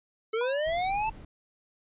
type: linear sweep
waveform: square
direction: up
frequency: 429.9 to 895 Hz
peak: -27 dBFS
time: 0.33-1.1 s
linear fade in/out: 10 ms
type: tone with exponential decay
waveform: sine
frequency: 985 Hz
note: B5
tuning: 5 cents flat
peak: -31 dBFS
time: 0.41-0.77 s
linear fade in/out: 2 ms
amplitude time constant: 78 ms
type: noise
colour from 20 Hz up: brown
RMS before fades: -44 dBFS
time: 0.66-1.25 s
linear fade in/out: 5 ms
effects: resampled to 8000 Hz